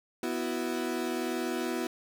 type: chord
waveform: 35% pulse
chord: B suspended fourth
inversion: none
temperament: equal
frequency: 246.9 / 329.6 / 370 Hz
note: B3 / E4 / F#4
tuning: 0 / 0 / 0 cents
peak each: -33 dBFS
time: 0.23-1.87 s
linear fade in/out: 2 ms
effects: 11-bit